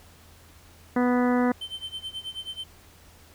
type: harmonic tone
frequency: 246.9 Hz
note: B3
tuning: in tune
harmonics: 1 / 2 / 3 / 4 / 5 / 6 / 7 / 8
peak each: -21 / -27 / -31 / -33 / -35 / -37 / -38 / -39 dBFS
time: 0.96-1.52 s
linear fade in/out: 5 ms
type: tone with tremolo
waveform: triangle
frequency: 3093 Hz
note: G7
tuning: 24 cents flat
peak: -29 dBFS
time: 1.61-2.64 s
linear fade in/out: 5 ms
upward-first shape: sine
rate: 9.3 Hz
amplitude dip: 90%
effects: added 83 Hz sine -54 dBFS peak until 3.34 s + pink hiss -54 dBFS RMS until 3.34 s